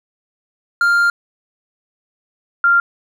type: tone pair in turn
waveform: triangle / sine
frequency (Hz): 1398 / 1391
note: F6 / F6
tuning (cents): +1 / -7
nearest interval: unison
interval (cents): 8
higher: first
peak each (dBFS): -9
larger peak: neither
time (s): 0.81-1.1 / 2.64-2.8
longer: first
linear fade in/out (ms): 2
effects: none